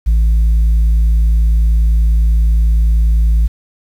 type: tone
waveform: sine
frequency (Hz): 55.2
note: A1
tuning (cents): +6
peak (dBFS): -5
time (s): 0.06-3.48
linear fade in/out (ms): 20
effects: tanh soft clip ceiling -7 dBFS + 7-bit